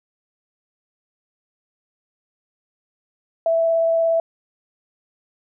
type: tone with vibrato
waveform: sine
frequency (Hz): 660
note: E5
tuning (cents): +2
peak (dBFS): -15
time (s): 3.46-4.2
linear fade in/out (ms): 2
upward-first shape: triangle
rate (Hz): 17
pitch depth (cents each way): 9
effects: none